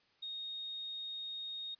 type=tone; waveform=sine; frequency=3720 Hz; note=A#7; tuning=4 cents flat; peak=-40 dBFS; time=0.22-1.75 s; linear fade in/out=10 ms; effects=white hiss -71 dBFS RMS until 1.79 s + resampled to 11025 Hz